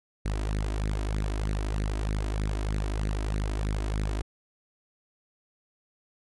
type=tone with flanger; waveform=sawtooth; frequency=51.91 Hz; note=G#1; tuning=in tune; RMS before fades=-29 dBFS; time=0.25-4.22 s; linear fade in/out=10 ms; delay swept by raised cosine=0.46 to 3.16 ms; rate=3.2 Hz; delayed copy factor=+0.7; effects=resampled to 24000 Hz